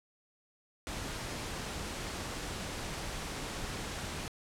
pink noise, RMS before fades -39 dBFS, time 0.87-4.28 s, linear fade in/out 0 ms, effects low-pass 9000 Hz 12 dB/octave

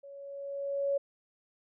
sine tone with level ramp, 559 Hz, C#5, 14 cents sharp, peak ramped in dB -46 to -25 dBFS, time 0.03-0.98 s, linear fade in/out 10 ms, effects none

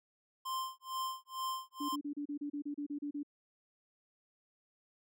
square tone with tremolo, 1046.5 Hz, C6, in tune, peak -35 dBFS, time 0.45-1.96 s, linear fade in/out 10 ms, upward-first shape sine, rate 2.2 Hz, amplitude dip 100%
sine tone bursts, 290 Hz, D4, 22 cents flat, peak -36 dBFS, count 12, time 1.8-3.232 s, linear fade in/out 10 ms, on 90 ms, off 32 ms
effects none

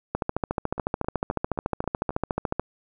two click trains, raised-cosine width 1 ms, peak -22 / -10 dBFS, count 6 / 35, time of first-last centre 0.78-2.106 / 0.15-2.596 s, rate 3.77 / 13.9 Hz, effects none

